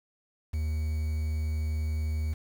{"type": "tone with quantisation", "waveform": "triangle", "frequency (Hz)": 77.78, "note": "D#2", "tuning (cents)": 0, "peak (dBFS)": -25, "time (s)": [0.53, 2.34], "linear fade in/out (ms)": 10, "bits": 8, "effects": []}